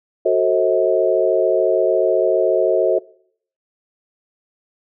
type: chord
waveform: sine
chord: F# diminished seventh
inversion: none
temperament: just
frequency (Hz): 370 / 444 / 532.8 / 639.4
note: F#4 / A4 / C5 / Eb5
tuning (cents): 0 / +16 / +31 / +47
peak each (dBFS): -18 / -19 / -19 / -18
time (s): 0.25-2.99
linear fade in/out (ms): 10
effects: noise-tail reverb RT60 0.6 s tail -21 dB re dry